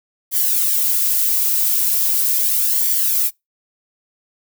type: noise with flanger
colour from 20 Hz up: violet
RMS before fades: -17 dBFS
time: 0.31-3.31 s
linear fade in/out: 50 ms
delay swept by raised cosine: 0.75 to 3.85 ms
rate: 0.39 Hz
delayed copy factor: -0.65
effects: noise-tail reverb RT60 0.2 s tail -26 dB re dry